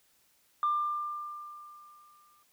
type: tone with exponential decay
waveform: sine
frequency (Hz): 1193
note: D6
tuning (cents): +27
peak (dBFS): -23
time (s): 0.63-2.43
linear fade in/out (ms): 1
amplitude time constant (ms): 390
effects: tanh soft clip ceiling -21 dBFS + white hiss -68 dBFS RMS until 2.52 s